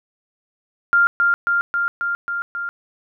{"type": "tone with echo", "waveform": "sine", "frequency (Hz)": 1396.9, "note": "F6", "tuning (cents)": 0, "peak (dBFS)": -11, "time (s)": [0.93, 1.07], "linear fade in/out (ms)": 0, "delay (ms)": 270, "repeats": 6, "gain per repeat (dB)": -2, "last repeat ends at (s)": 2.69, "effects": []}